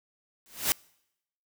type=noise with exponential growth; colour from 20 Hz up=white; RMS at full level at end=-21 dBFS; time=0.46-0.72 s; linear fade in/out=0 ms; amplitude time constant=55 ms; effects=noise-tail reverb RT60 0.8 s tail -26 dB re dry